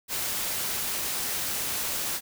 white noise, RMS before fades -30 dBFS, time 0.08-2.21 s, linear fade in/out 50 ms, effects none

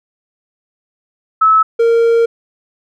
sine / triangle tone pair in turn, 1300 / 462.5 Hz, E6 / A#4, -24 / -14 cents, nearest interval octave + tritone, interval 1790 cents, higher first, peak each -6 dBFS, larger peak neither, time 1.41-1.63 / 1.79-2.26 s, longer second, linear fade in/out 10 ms, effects none

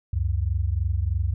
sine tone pair together, 69.3 / 92.5 Hz, C#2 / F#2, 0 / 0 cents, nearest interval perfect fourth, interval 500 cents, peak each -24 dBFS, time 0.13-1.34 s, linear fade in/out 5 ms, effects none

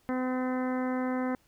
harmonic tone, 255.2 Hz, C4, 43 cents flat, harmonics 1 / 2 / 3 / 4 / 5 / 6 / 7 / 8, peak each -29 / -35 / -39 / -41 / -43 / -45 / -46 / -47 dBFS, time 0.09-1.35 s, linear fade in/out 0 ms, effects pink hiss -67 dBFS RMS until 1.47 s

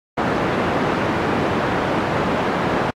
pink band-pass noise, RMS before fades -20 dBFS, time 0.17-2.91 s, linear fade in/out 10 ms, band 160 to 1500 Hz, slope 12 dB/octave, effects AAC 64 kbps

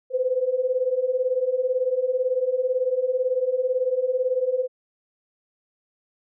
sine beating tone pair, 497.1 / 515.1 Hz, B4 / C5, +11 / -27 cents, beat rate 18 Hz, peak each -25 / -22 dBFS, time 0.1-4.68 s, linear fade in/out 50 ms, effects none

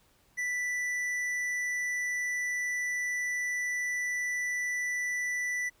sine tone with tanh clipping, 1975.5 Hz, B6, in tune, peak -31 dBFS, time 0.37-5.7 s, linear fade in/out 20 ms, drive 10 dB, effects pink hiss -66 dBFS RMS until 5.8 s

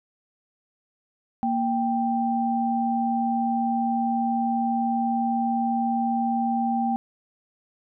sine tone pair together, 233.7 / 786 Hz, A#3 / G5, +5 / +4 cents, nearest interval octave + major sixth, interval 2099 cents, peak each -24 dBFS, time 1.43-6.96 s, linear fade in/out 0 ms, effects none

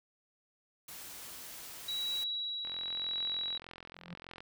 white noise, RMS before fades -47 dBFS, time 0.88-2.24 s, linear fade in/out 5 ms
sine tone with tremolo, 3893 Hz, B7, 26 cents flat, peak -32 dBFS, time 1.88-3.58 s, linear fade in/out 5 ms, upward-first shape triangle, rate 0.91 Hz, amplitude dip 45%
click train, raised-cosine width 0.3 ms, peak -31 dBFS, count 77, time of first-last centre 2.65-4.405 s, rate 43.3 Hz
triangle tone with exponential growth, 174 Hz, F3, 6 cents flat, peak -38 dBFS, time 3.95-4.14 s, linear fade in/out 5 ms, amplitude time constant 41 ms
effects none

